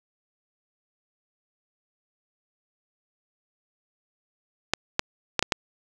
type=clicks; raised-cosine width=0.2 ms; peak=-3 dBFS; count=5; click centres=4.736 / 4.994 / 5.393 / 5.426 / 5.522 s; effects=none